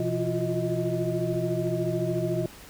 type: tone cluster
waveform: sine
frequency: 125.1 / 169.5 / 343.3 / 357.1 / 629 Hz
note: B2 / E3 / F4 / F4 / D#5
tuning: +23 / +49 / -30 / +39 / +19 cents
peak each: -31 dBFS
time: 0-2.46 s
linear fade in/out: 2 ms
effects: pink hiss -47 dBFS RMS until 2.69 s